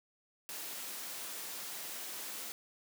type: high-pass noise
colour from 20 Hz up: white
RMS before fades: -43 dBFS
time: 0.49-2.52 s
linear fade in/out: 0 ms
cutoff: 210 Hz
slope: 12 dB/octave
effects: none